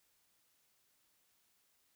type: silence
effects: white hiss -75 dBFS RMS until 1.95 s